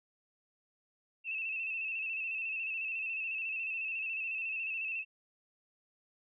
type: tone with vibrato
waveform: sine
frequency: 2637 Hz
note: E7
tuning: in tune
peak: -34 dBFS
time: 1.24-5.05 s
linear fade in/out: 50 ms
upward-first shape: square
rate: 14 Hz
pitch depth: 41 cents each way
effects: none